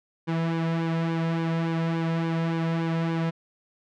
sawtooth tone with flanger, 164.81 Hz, E3, in tune, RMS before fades -26 dBFS, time 0.27-3.31 s, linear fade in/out 20 ms, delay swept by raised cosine 1.5 to 2.7 ms, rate 3.5 Hz, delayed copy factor -0.65, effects low-pass 3000 Hz 12 dB/octave

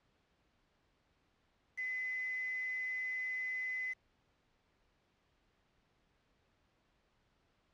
sine tone with quantisation, 2023 Hz, B6, 41 cents sharp, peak -36 dBFS, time 1.77-3.94 s, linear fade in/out 20 ms, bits 8, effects pink hiss -75 dBFS RMS until 7.73 s + low-pass 4000 Hz 12 dB/octave

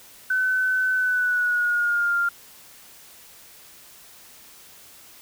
sine tone with pitch glide, 1515 to 1397.3 Hz, F#6 to F6, +40 to 0 cents, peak -19 dBFS, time 0.3-2.29 s, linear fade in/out 5 ms, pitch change -140 cents, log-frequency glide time 0.95-2.17 s, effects white hiss -48 dBFS RMS until 5.21 s

